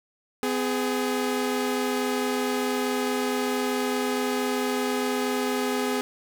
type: tone pair together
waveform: sawtooth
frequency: 254.1 / 415.3 Hz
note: B3 / G#4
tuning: +49 / 0 cents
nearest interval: major sixth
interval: 851 cents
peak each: -23 dBFS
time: 0.43-6.01 s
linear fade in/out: 0 ms
effects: none